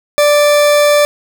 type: tone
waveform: 40% pulse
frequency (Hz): 587.3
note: D5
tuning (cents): 0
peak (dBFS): -6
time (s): 0.18-1.05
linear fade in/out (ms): 0
effects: none